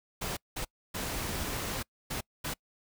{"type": "noise bursts at uneven times", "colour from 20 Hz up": "pink", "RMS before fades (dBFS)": -35, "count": 5, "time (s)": [[0.21, 0.37], [0.56, 0.65], [0.94, 1.83], [2.1, 2.21], [2.44, 2.54]], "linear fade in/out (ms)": 10, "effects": ["noise-tail reverb RT60 0.1 s tail -26 dB re dry"]}